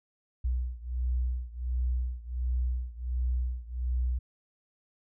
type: beating tone pair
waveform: sine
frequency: 61.3 / 62.7 Hz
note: B1 / B1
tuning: -12 / +27 cents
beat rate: 1.4 Hz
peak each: -30 / -32 dBFS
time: 0.44-4.19 s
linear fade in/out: 10 ms
effects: none